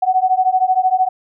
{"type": "beating tone pair", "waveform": "sine", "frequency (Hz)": [740, 753], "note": ["F#5", "F#5"], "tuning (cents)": [0, 30], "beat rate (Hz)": 13, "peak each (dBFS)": -15, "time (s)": [0.02, 1.09], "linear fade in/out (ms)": 10, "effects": []}